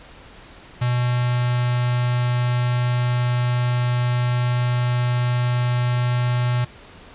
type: tone with notch filter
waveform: square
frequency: 122.7 Hz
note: B2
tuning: 11 cents flat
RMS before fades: -20 dBFS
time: 0.81-6.65 s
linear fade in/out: 10 ms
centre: 400 Hz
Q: 1
effects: pink hiss -44 dBFS RMS until 7.14 s + resampled to 8000 Hz